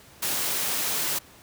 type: high-pass noise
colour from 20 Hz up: white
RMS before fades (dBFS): -27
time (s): 0.22-1.19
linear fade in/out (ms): 10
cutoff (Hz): 110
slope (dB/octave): 24
effects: pink hiss -51 dBFS RMS until 1.42 s + high-pass 60 Hz 12 dB/octave